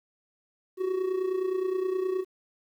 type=tone with amplitude modulation; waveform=triangle; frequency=373.5 Hz; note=F#4; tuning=16 cents sharp; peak=-21 dBFS; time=0.77-2.25 s; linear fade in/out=50 ms; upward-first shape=sine; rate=29.6 Hz; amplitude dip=65%; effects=10-bit